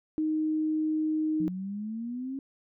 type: tone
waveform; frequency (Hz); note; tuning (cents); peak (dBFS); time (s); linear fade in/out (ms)
sine; 311.1; D#4; 0; -25; 0.18-1.48; 0
type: exponential sweep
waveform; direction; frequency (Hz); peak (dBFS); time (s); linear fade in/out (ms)
sine; up; 173.1 to 274.7; -32; 1.4-2.39; 2
effects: none